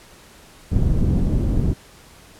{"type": "low-pass noise", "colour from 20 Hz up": "pink", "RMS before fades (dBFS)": -18, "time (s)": [0.71, 1.74], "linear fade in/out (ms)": 20, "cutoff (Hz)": 220, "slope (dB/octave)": 12, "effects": ["pink hiss -47 dBFS RMS until 2.39 s", "low-pass 12000 Hz 12 dB/octave"]}